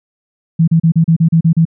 sine tone bursts, 164 Hz, E3, 9 cents flat, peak -6 dBFS, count 9, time 0.59-1.653 s, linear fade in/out 10 ms, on 87 ms, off 35 ms, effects none

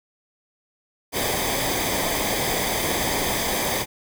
pink noise with comb filter, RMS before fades -24 dBFS, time 1.12-3.86 s, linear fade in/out 50 ms, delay 0.72 ms, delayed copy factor -0.65, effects none

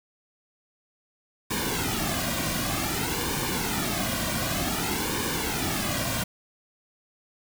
pink noise with flanger, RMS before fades -28 dBFS, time 1.5-6.24 s, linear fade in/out 10 ms, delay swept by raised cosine 1.5 to 2.34 ms, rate 0.54 Hz, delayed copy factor -0.7, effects none

